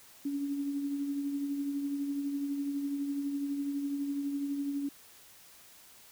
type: tone with tremolo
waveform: sine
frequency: 282.4 Hz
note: C#4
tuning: 32 cents sharp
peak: -29 dBFS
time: 0.25-4.89 s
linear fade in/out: 5 ms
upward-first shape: triangle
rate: 12 Hz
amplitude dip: 45%
effects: white hiss -56 dBFS RMS until 6.11 s